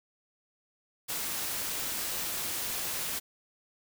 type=noise; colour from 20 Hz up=white; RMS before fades=-34 dBFS; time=1.08-3.2 s; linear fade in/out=20 ms; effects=none